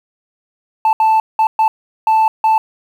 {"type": "tone bursts at uneven times", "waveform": "sine", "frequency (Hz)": 880, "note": "A5", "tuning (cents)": 0, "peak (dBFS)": -6, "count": 6, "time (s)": [[0.85, 0.93], [1, 1.2], [1.39, 1.47], [1.59, 1.68], [2.07, 2.28], [2.44, 2.58]], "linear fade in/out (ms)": 2, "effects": ["tanh soft clip ceiling -8 dBFS", "7-bit"]}